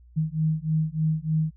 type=beating tone pair; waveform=sine; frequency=155.56 / 158.86 Hz; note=D#3 / D#3; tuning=0 / +36 cents; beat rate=3.3 Hz; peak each=-25 dBFS; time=0.16-1.51 s; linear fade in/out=20 ms; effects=added 60 Hz sine -49 dBFS peak until 1.56 s